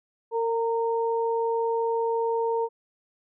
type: tone pair together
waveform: sine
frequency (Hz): 457.8 / 921.4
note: A#4 / A#5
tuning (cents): -31 / -20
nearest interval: octave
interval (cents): 1211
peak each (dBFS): -24 / -28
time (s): 0.31-2.69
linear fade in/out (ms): 50
effects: none